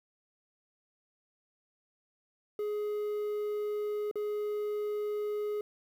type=tone with dropouts; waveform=triangle; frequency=418.5 Hz; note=G#4; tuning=13 cents sharp; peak=-29 dBFS; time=2.59-5.61 s; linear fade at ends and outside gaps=2 ms; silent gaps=4.113-4.156 s; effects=10-bit